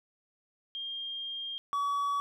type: tone pair in turn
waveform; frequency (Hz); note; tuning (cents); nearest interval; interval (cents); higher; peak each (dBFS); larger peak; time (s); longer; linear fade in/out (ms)
sine / triangle; 3211 / 1135.3; G7 / C#6; +41 / +41; octave + tritone; 1800; first; -35 / -26; second; 0.75-1.58 / 1.73-2.2; first; 0
effects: none